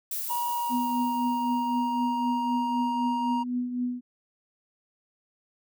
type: noise with exponential decay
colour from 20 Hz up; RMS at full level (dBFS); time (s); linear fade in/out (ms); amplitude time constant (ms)
violet; -31; 0.11-2.92; 5; 610
type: tone with pitch glide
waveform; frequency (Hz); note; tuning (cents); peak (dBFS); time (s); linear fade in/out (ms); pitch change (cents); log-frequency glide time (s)
triangle; 956 to 940.7; A#5 to A#5; +43 to +15; -25; 0.29-3.44; 20; -28; 0.5-0.93
type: tone with tremolo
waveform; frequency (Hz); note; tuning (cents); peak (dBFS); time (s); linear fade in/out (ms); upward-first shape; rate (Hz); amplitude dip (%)
sine; 246.9; B3; 0; -24; 0.69-4.01; 50; triangle; 3.9; 60
effects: none